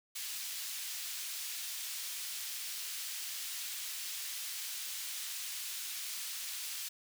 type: high-pass noise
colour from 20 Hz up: pink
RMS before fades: -41 dBFS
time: 0.15-6.89 s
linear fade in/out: 10 ms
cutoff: 3200 Hz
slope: 12 dB/octave
effects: none